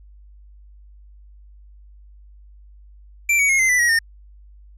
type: tone with pitch steps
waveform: square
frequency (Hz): 2349 / 2252 / 2159 / 2070 / 1984.4 / 1902.5 / 1823.9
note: D7 / C#7 / C#7 / C7 / B6 / A#6 / A#6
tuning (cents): 0 / +27 / -46 / -19 / +8 / +35 / -38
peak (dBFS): -15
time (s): 3.29-3.99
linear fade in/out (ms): 5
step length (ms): 100
effects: added 50 Hz sine -43 dBFS peak until 4.77 s + low-pass 11000 Hz 12 dB/octave

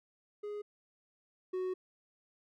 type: tone pair in turn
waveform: triangle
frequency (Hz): 415.3 / 370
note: G#4 / F#4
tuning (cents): 0 / 0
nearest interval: major second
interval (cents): 200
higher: first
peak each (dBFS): -36 / -31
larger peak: second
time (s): 0.43-0.62 / 1.53-1.74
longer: second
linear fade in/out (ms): 10
effects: none

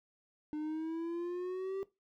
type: exponential sweep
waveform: triangle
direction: up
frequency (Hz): 300.4 to 392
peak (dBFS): -33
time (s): 0.53-1.83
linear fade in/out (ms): 0
effects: noise-tail reverb RT60 0.2 s tail -17 dB re dry

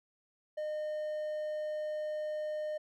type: tone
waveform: triangle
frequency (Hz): 610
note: D#5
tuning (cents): -34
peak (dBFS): -32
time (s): 0.57-2.78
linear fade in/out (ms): 10
effects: none

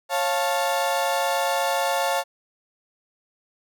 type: chord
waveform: 35% pulse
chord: Db augmented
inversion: none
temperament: equal with one note detuned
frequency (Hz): 549.3 / 698.5 / 880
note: Db5 / F5 / A5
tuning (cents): -16 / 0 / 0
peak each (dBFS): -24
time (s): 0.09-2.24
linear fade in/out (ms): 50
effects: none

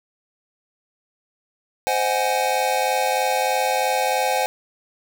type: chord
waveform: square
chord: Ab dominant seventh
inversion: first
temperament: just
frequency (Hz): 519.1 / 623 / 747.5 / 830.6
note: C5 / Eb5 / Gb5 / Ab5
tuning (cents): -14 / +2 / +17 / 0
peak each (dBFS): -25 / -30 / -24 / -24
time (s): 1.87-4.46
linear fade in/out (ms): 0
effects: 8-bit

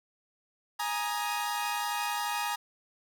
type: chord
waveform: sawtooth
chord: Ab suspended second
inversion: none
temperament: equal with one note detuned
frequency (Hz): 830.6 / 942.1 / 1244.5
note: Ab5 / Bb5 / Eb6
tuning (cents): 0 / +18 / 0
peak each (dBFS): -30 / -30 / -33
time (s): 0.79-2.56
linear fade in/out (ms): 10
effects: none

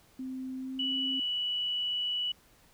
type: tone with pitch glide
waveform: sine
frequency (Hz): 259.9 to 264.9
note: C4 to C4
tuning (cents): -11 to +22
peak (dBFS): -35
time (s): 0.19-1.2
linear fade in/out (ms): 5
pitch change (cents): +33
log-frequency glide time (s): 0.57-0.88
type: tone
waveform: sine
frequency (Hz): 2951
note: F#7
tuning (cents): -5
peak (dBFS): -29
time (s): 0.79-2.32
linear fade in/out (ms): 5
effects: pink hiss -62 dBFS RMS until 2.73 s

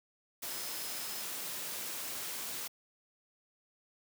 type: tone in noise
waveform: sine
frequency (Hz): 5130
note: E8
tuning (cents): -48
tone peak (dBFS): -48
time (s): 0.5-1.23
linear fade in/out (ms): 10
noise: white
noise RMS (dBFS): -40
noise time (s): 0.42-2.68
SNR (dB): -11
effects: high-pass 150 Hz 12 dB/octave

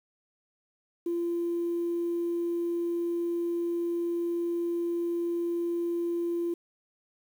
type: tone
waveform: sine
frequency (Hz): 342.6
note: F4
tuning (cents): -33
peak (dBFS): -26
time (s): 1.06-6.54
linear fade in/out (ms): 5
effects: tanh soft clip ceiling -22 dBFS + 9-bit

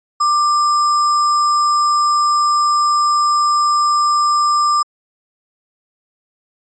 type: tone with sample-and-hold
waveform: sine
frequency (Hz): 1184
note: D6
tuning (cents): +14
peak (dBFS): -11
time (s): 0.2-4.83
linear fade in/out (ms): 10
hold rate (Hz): 6300
effects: resampled to 16000 Hz

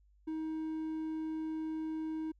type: tone with hard clipping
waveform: triangle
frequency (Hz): 315.9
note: D#4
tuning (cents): +26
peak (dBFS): -36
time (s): 0.27-2.32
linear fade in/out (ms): 10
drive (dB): 6
effects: added 50 Hz sine -63 dBFS peak until 2.39 s

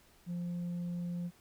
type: tone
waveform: sine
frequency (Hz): 174.61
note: F3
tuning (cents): 0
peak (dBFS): -32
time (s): 0.26-1.31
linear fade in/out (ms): 50
effects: tanh soft clip ceiling -34 dBFS + pink hiss -64 dBFS RMS until 1.4 s

